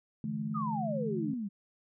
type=chord; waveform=sine; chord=D suspended second; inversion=none; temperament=equal with one note detuned; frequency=146.83 / 164.81 / 215.5 Hz; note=D3 / E3 / A3; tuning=0 / 0 / -36 cents; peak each=-39 / -39 / -34 dBFS; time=0.24-1.34 s; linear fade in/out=2 ms
type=exponential sweep; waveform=sine; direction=down; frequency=1291 to 189.6 Hz; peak=-33 dBFS; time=0.54-1.49 s; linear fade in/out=20 ms
effects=none